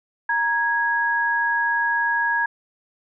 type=tone pair together; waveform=sine; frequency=936 / 1656.2 Hz; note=A#5 / G#6; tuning=+7 / -5 cents; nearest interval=minor seventh; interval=988 cents; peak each=-23 / -20 dBFS; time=0.29-2.46 s; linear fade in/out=5 ms; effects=none